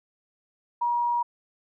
sine tone, 955 Hz, A#5, 42 cents sharp, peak -22 dBFS, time 0.81-1.23 s, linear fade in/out 10 ms, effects none

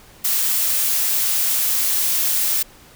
blue noise, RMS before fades -19 dBFS, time 0.24-2.63 s, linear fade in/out 10 ms, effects pink hiss -47 dBFS RMS until 2.95 s

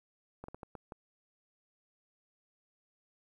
slowing click train, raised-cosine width 1 ms, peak -30 dBFS, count 6, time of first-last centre 0.44-0.922 s, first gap 44 ms, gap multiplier 1.4, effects 11-bit

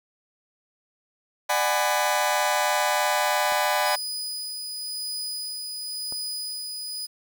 sawtooth chord, G# half-diminished seventh, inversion second, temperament just, 598 / 747.5 / 830.6 / 996.7 Hz, D5 / F#5 / G#5 / B5, +31 / +17 / 0 / +16 cents, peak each -23 dBFS, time 1.49-3.96 s, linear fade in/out 10 ms
clicks, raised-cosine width 1 ms, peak -27 dBFS, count 2, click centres 3.522 / 6.124 s
sawtooth tone with tremolo, 4971 Hz, D#8, 2 cents flat, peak -26 dBFS, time 3.85-7.07 s, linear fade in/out 20 ms, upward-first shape sine, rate 0.95 Hz, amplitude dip 30%
effects 9-bit

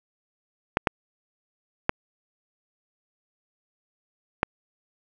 clicks, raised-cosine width 0.5 ms, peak -4 dBFS, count 4, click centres 0.771 / 0.872 / 1.894 / 4.431 s, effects none

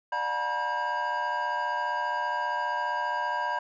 triangle tone cluster, 596 / 721 / 889 / 964 / 1603 Hz, D5 / F#5 / A5 / B5 / G6, +25 / -45 / +18 / -42 / +38 cents, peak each -36 / -36 / -35 / -27 / -32 dBFS, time 0.12-3.59 s, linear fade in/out 5 ms, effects resampled to 16000 Hz

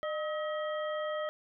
harmonic tone with a mistuned harmonic, 637 Hz, D#5, 41 cents sharp, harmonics 1 / 2 / 3 / 5, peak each -33 / -39 / -43 / -47 dBFS, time 0.03-1.29 s, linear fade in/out 0 ms, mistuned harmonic 1, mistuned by -78 cents, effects none

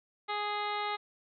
harmonic tone, 415.3 Hz, G#4, in tune, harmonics 1 / 2 / 3 / 4 / 5 / 6 / 7 / 8 / 9 / 10, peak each -41 / -35 / -37 / -47 / -40 / -49 / -49 / -48 / -44 / -49 dBFS, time 0.28-0.97 s, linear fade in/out 20 ms, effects none

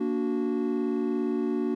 triangle chord, Bb augmented, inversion none, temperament equal with one note detuned, 233.1 / 290.6 / 370 Hz, Bb3 / D4 / F#4, 0 / -18 / 0 cents, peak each -27 dBFS, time 0-1.75 s, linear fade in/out 10 ms, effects tanh soft clip ceiling -14 dBFS

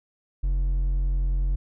triangle tone with hard clipping, 44.52 Hz, F1, 34 cents sharp, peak -22 dBFS, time 0.43-1.56 s, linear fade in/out 10 ms, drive 7 dB, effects none

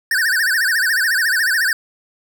square tone with vibrato, 1661.2 Hz, G#6, in tune, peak -15 dBFS, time 0.11-1.73 s, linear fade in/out 2 ms, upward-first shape sine, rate 14 Hz, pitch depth 200 cents each way, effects none

